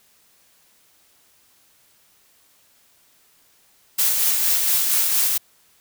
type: noise with tremolo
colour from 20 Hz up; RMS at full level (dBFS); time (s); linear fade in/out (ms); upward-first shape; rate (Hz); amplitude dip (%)
blue; -18; 3.98-5.38; 10; sine; 4.3; 30
effects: white hiss -58 dBFS RMS until 5.8 s